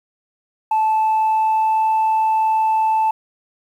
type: tone with pitch glide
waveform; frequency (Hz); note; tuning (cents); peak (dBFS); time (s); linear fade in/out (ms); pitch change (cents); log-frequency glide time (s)
sine; 873 to 878.6; A5 to A5; -14 to -3; -12; 0.71-3.11; 5; +11; 0.86-1.92
effects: tanh soft clip ceiling -12 dBFS + 8-bit